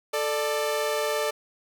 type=tone pair together; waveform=sawtooth; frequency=440 / 592.3 Hz; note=A4 / D5; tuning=0 / +15 cents; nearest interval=perfect fourth; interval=515 cents; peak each=-24 / -23 dBFS; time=0.13-1.31 s; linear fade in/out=10 ms; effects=none